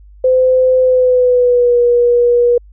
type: tone with pitch glide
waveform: sine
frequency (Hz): 513 to 481.4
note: C5 to B4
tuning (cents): -34 to -44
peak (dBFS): -7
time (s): 0.24-2.58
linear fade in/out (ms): 5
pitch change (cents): -110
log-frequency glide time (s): 0.81-1.79
effects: added 50 Hz sine -37 dBFS peak until 2.72 s